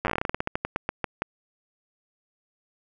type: slowing click train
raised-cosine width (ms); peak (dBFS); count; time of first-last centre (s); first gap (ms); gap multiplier
0.5; -10; 21; 0.05-1.22; 9; 1.17
effects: none